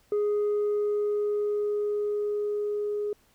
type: tone with level ramp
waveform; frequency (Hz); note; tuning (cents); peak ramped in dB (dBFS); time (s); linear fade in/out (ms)
sine; 415.3; G#4; 0; -20 to -26; 0.12-3.13; 2
effects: tanh soft clip ceiling -22 dBFS + pink hiss -64 dBFS RMS until 3.34 s